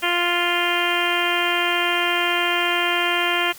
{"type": "harmonic tone", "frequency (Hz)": 349.2, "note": "F4", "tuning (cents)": 0, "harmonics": [1, 2, 3, 4, 5, 6, 7, 8, 9], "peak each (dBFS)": [-27, -27, -27, -27, -27, -27, -27, -27, -27], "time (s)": [0.02, 3.53], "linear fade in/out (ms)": 20, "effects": ["white hiss -42 dBFS RMS until 3.58 s"]}